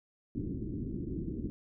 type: low-pass noise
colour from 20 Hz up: white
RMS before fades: -37 dBFS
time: 0.35-1.5 s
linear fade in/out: 0 ms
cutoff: 350 Hz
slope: 48 dB/octave
effects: none